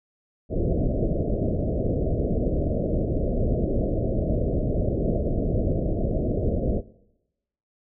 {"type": "low-pass noise", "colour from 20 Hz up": "pink", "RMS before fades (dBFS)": -24, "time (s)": [0.49, 6.82], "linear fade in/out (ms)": 50, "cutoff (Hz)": 660, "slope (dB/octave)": 96, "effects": ["noise-tail reverb RT60 0.9 s tail -20 dB re dry"]}